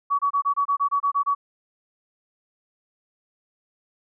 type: tone bursts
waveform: sine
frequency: 1131 Hz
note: C#6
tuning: 34 cents sharp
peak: -18 dBFS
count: 11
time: 0.1-1.35 s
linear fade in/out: 20 ms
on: 90 ms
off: 26 ms
effects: none